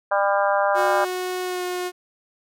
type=harmonic tone; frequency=199.6 Hz; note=G3; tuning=32 cents sharp; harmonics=3 / 4 / 5 / 6 / 7 / 8; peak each=-21 / -23 / -25 / -27 / -28 / -29 dBFS; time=0.11-1.05 s; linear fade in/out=10 ms
type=tone with pitch glide; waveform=sawtooth; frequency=365.8 to 360.6 Hz; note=F#4 to F#4; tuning=-20 to -45 cents; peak=-21 dBFS; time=0.74-1.92 s; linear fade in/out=50 ms; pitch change=-25 cents; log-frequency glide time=1.43-1.64 s
effects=none